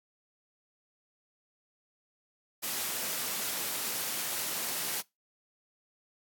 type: high-pass noise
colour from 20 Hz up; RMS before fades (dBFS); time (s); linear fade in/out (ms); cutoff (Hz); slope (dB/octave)
white; -34; 2.62-5.02; 20; 150; 12
effects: noise-tail reverb RT60 0.2 s tail -22 dB re dry + AAC 64 kbps